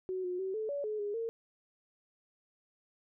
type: tone with pitch steps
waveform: sine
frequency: 372.5 / 360.4 / 380.7 / 435.5 / 570 / 427.1 / 410.8 / 457 Hz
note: F#4 / F#4 / F#4 / A4 / C#5 / G#4 / G#4 / A#4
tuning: +12 / -45 / +49 / -18 / +48 / +48 / -19 / -34 cents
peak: -33 dBFS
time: 0.09-1.29 s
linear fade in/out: 0 ms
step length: 150 ms
effects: none